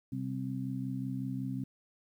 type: harmonic tone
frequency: 65.41 Hz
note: C2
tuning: in tune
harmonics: 2 / 3 / 4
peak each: -37 / -40 / -37 dBFS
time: 0.12-1.64 s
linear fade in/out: 5 ms
effects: 11-bit